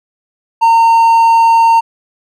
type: tone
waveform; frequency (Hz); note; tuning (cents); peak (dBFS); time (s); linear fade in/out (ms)
triangle; 915; A#5; -32; -3; 0.61-1.81; 20
effects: none